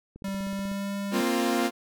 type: click train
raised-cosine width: 3 ms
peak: -31 dBFS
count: 10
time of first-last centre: 0.16-0.716 s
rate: 16.2 Hz
type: tone with pitch glide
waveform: square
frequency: 195.5 to 199.38 Hz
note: G3 to G3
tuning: -4 to +30 cents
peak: -30 dBFS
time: 0.24-1.21 s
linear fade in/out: 5 ms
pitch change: +34 cents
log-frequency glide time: 0.41-0.95 s
type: chord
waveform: sawtooth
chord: Bb suspended second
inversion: none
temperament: equal with one note detuned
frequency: 233.1 / 264.2 / 349.2 Hz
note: Bb3 / C4 / F4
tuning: 0 / +17 / 0 cents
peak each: -24 dBFS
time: 1.11-1.71 s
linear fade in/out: 50 ms
effects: none